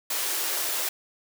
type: high-pass noise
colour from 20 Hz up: white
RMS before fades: -28 dBFS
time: 0.1-0.89 s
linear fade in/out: 5 ms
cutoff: 300 Hz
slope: 48 dB/octave
effects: none